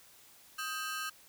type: ring-modulated tone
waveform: sawtooth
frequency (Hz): 1418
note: F6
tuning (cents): +26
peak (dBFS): -29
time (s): 0.58-1.1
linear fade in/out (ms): 10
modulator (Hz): 162
effects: white hiss -59 dBFS RMS until 1.28 s